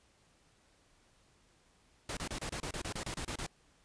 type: noise bursts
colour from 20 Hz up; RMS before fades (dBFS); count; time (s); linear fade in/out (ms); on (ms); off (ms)
pink; -39; 13; 2.09-3.465; 2; 79; 29
effects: pink hiss -68 dBFS RMS until 3.84 s + resampled to 22050 Hz